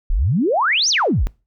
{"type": "exponential two-way sweep", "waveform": "sine", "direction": "up then down", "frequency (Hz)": [30.87, 6460, 30.87], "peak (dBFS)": -14, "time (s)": [0.1, 1.27], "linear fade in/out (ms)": 0, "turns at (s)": 0.89, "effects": ["noise-tail reverb RT60 0.3 s tail -23 dB re dry"]}